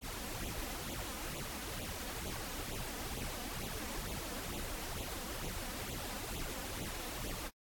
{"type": "noise with flanger", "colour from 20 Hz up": "pink", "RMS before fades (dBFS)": -42, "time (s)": [0.01, 7.51], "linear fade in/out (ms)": 50, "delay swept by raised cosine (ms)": [0.28, 4.08], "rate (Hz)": 2.2, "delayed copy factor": 0.8, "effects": ["AAC 64 kbps"]}